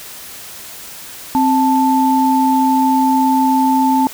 sine tone pair together, 263.3 / 880 Hz, C4 / A5, +11 / 0 cents, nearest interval octave + major sixth, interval 2089 cents, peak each -13 dBFS, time 1.35-4.07 s, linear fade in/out 0 ms, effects white hiss -33 dBFS RMS until 4.13 s

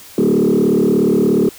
sine tone with frequency modulation, 307.9 Hz, D#4, 18 cents flat, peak -9 dBFS, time 0.18-1.49 s, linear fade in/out 2 ms, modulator 36.9 Hz, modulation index 3.4, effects tanh soft clip ceiling -7 dBFS + white hiss -39 dBFS RMS until 1.58 s

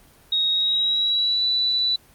sine tone with pitch glide, 3766 to 3965 Hz, A#7 to B7, +17 to +6 cents, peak -18 dBFS, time 0.32-1.96 s, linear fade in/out 5 ms, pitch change +89 cents, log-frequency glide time 0.51-1.44 s, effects pink hiss -53 dBFS RMS until 2.14 s + Opus 32 kbps

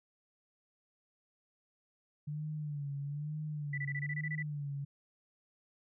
sine tone with vibrato, 146.83 Hz, D3, in tune, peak -36 dBFS, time 2.27-4.85 s, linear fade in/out 10 ms, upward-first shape sine, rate 1.1 Hz, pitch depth 76 cents each way
sine tone bursts, 1975.5 Hz, B6, in tune, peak -36 dBFS, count 10, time 3.73-4.426 s, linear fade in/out 5 ms, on 48 ms, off 24 ms
effects none

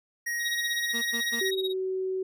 square tone, 1886 Hz, A#6, 20 cents sharp, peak -29 dBFS, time 0.26-1.51 s, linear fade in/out 10 ms
triangle tone with tremolo, 3789 Hz, A#7, 27 cents sharp, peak -26 dBFS, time 0.39-1.74 s, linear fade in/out 50 ms, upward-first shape sine, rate 16 Hz, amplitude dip 95%
30% pulse tone bursts, 233.1 Hz, A#3, in tune, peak -32 dBFS, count 3, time 0.93-1.409 s, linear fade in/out 20 ms, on 93 ms, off 100 ms
sine tone with pitch glide, 382.6 to 376.5 Hz, G4 to F#4, -42 to +30 cents, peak -27 dBFS, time 1.41-2.23 s, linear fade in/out 5 ms, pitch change -28 cents, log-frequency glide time 1.54-1.7 s
effects none

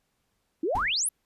sine exponential sweep, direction up, 293.7 to 11650 Hz, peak -24 dBFS, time 0.63-1.09 s, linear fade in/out 5 ms
brown noise with exponential decay, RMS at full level -28 dBFS, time 0.75-0.98 s, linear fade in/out 5 ms, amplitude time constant 49 ms
effects pink hiss -75 dBFS RMS until 1.25 s + resampled to 32000 Hz

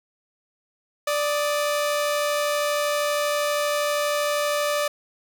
sawtooth tone pair together, 587.3 / 1247.2 Hz, D5 / D#6, 0 / +4 cents, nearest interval octave + minor second, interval 1304 cents, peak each -18 / -28 dBFS, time 1.07-4.88 s, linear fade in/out 5 ms, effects none

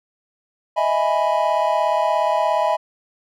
triangle chord, E major seventh, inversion third, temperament equal, 622.3 / 659.3 / 830.6 / 987.8 Hz, D#5 / E5 / G#5 / B5, 0 / 0 / 0 / 0 cents, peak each -20 dBFS, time 0.76-2.77 s, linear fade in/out 20 ms, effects none

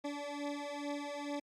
20% pulse beating tone pair, 287.4 / 289.7 Hz, D4 / D4, -37 / -24 cents, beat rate 2.3 Hz, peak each -37 / -36 dBFS, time 0.04-1.4 s, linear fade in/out 10 ms, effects low-pass 7000 Hz 12 dB/octave + Opus 48 kbps

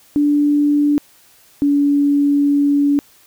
sine tone pair in turn, 291.9 / 285.9 Hz, D4 / D4, -10 / -46 cents, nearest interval unison, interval 36 cents, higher first, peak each -11 dBFS, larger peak neither, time 0.16-0.98 / 1.62-2.99 s, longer second, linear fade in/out 0 ms, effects white hiss -50 dBFS RMS until 3.26 s

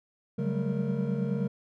triangle tone cluster, 140.2 / 186.3 / 195.8 / 217 / 465.8 Hz, C#3 / F#3 / G3 / A3 / A#4, +20 / +12 / -2 / -24 / -1 cents, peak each -30 / -31 / -31 / -32 / -34 dBFS, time 0.38-1.48 s, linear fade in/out 10 ms, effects none

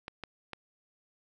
clicks, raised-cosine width 0.3 ms, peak -23 dBFS, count 3, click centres 0.081 / 0.237 / 0.533 s, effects none

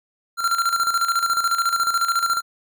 square tone with tremolo, 1371 Hz, F6, 32 cents flat, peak -17 dBFS, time 0.37-2.42 s, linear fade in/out 50 ms, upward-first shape square, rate 14 Hz, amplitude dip 60%, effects none

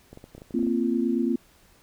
clicks, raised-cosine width 2 ms, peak -29 dBFS, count 10, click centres 0.13 / 0.174 / 0.241 / 0.35 / 0.38 / 0.419 / 0.508 / 0.592 / 0.629 / 0.668 s
sine chord, Bb suspended second, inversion none, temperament equal with one note detuned, 233.1 / 261.6 / 342.6 Hz, Bb3 / C4 / F4, 0 / 0 / -33 cents, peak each -25 / -26 / -27 dBFS, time 0.54-1.36 s, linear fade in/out 5 ms
effects pink hiss -58 dBFS RMS until 1.82 s

